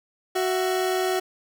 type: tone pair together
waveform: 30% pulse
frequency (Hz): 371.8 / 664.3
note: F#4 / E5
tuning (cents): +8 / +13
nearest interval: minor seventh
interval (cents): 1005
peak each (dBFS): -20 / -27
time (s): 0.35-1.2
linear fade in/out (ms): 10
effects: none